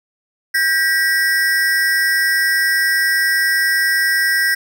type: ring-modulated tone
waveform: square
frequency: 1760 Hz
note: A6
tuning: in tune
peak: -11 dBFS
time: 0.54-4.55 s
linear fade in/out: 10 ms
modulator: 165 Hz
effects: none